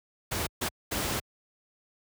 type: noise bursts at uneven times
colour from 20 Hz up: pink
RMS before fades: -30 dBFS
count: 3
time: 0.31-0.47 / 0.61-0.69 / 0.91-1.2 s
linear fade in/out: 10 ms
effects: high-pass 60 Hz 12 dB/octave